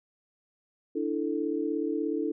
sine chord, D suspended second, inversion none, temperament just, 293.7 / 330.4 / 440.5 Hz, D4 / E4 / A4, 0 / +4 / +2 cents, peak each -31 / -31 / -32 dBFS, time 0.95-2.32 s, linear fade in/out 10 ms, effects none

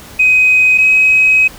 sine tone pair in turn, 2516 / 2538 Hz, D#7 / D#7, +19 / +34 cents, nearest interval unison, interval 15 cents, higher second, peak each -5 / -5 dBFS, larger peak neither, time 0.19-0.78 / 0.78-1.48 s, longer second, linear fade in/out 10 ms, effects tanh soft clip ceiling -1 dBFS + pink hiss -35 dBFS RMS until 1.58 s

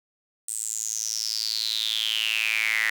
sawtooth tone with high-pass filter sweep, 110 Hz, A2, in tune, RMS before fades -27 dBFS, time 0.48-2.9 s, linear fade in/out 5 ms, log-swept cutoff 8500 to 1900 Hz, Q 8.8, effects none

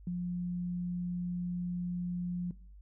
sine tone, 177.1 Hz, F3, 24 cents sharp, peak -32 dBFS, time 0.07-2.51 s, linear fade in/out 2 ms, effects noise-tail reverb RT60 0.5 s tail -20 dB re dry + added 50 Hz sine -50 dBFS peak until 2.81 s

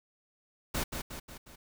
pink noise with echo, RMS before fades -32 dBFS, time 0.74-0.84 s, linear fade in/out 10 ms, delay 180 ms, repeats 4, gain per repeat -5 dB, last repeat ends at 1.56 s, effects none

